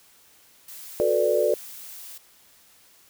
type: noise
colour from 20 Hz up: blue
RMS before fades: -41 dBFS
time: 0.68-2.18 s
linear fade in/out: 5 ms
type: chord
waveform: sine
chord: B minor seventh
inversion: second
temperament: equal with one note detuned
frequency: 365.3 / 440 / 493.9 / 587.3 Hz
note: F#4 / A4 / B4 / D5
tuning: -22 / 0 / 0 / 0 cents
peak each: -27 / -24 / -25 / -22 dBFS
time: 1-1.54 s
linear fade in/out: 0 ms
effects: white hiss -56 dBFS RMS until 3.09 s